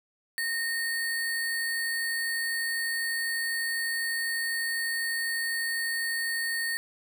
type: tone with sample-and-hold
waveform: sine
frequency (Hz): 1844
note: A#6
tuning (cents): -19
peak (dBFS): -27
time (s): 0.38-6.77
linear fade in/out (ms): 0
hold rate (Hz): 6300
effects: none